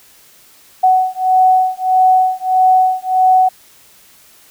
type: beating tone pair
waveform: sine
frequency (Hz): 745 / 746.6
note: F#5 / F#5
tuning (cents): +12 / +15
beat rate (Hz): 1.6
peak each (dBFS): -12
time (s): 0.83-3.49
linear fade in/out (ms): 10
effects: white hiss -46 dBFS RMS until 4.5 s